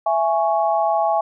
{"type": "chord", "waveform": "sine", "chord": "C# minor", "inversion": "first", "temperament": "just", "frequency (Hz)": [665.2, 831.5, 1108.7], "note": ["E5", "G#5", "C#6"], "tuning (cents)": [16, 2, 0], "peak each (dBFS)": [-19, -19, -25], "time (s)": [0.06, 1.21], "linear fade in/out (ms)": 5, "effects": []}